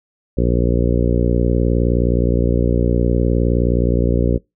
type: harmonic tone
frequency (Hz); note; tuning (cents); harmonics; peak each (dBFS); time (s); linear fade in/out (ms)
59.4; A#1; +33; 1 / 2 / 3 / 4 / 5 / 6 / 7 / 8 / 9; -17 / -20 / -22 / -23 / -24 / -25 / -25 / -26 / -27; 0.37-4.38; 10
effects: noise-tail reverb RT60 0.2 s tail -25 dB re dry